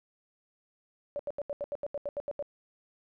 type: tone bursts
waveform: sine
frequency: 576 Hz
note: D5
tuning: 34 cents flat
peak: -31 dBFS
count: 12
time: 1.16-2.425 s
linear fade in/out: 0 ms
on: 33 ms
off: 79 ms
effects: none